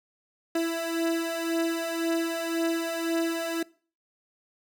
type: beating tone pair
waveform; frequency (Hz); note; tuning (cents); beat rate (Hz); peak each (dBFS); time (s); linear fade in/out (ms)
30% pulse; 330.3 / 332.2; E4 / E4; +4 / +13; 1.9; -28 / -25; 0.55-3.63; 5
effects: noise-tail reverb RT60 0.4 s tail -22 dB re dry